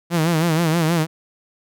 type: tone with vibrato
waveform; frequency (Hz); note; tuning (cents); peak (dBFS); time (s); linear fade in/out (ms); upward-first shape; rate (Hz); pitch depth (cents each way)
sawtooth; 164.2; E3; -6; -12; 0.1-1.07; 50; sine; 6.3; 100
effects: none